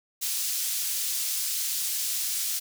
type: high-pass noise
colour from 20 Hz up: pink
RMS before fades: -29 dBFS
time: 0.21-2.6 s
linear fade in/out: 20 ms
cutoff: 5200 Hz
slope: 12 dB/octave
effects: none